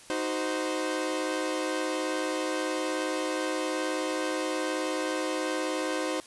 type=chord; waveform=sawtooth; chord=C diminished; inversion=first; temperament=equal with one note detuned; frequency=311.1 / 370 / 519.3 Hz; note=Eb4 / Gb4 / C5; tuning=0 / 0 / -13 cents; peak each=-28 / -31 / -28 dBFS; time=0.1-6.2 s; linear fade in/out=0 ms; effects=white hiss -51 dBFS RMS until 6.26 s + resampled to 24000 Hz